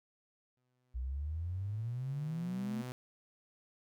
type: tone with exponential growth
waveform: sawtooth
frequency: 125.8 Hz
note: B2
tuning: 32 cents sharp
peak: -36 dBFS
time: 0.57-2.92 s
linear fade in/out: 0 ms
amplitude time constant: 510 ms
type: exponential sweep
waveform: sine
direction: up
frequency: 59.6 to 228.3 Hz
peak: -35 dBFS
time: 0.94-2.83 s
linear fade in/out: 20 ms
effects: none